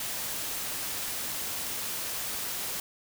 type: noise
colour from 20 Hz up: white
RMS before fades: -34 dBFS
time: 0-2.8 s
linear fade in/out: 2 ms
effects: none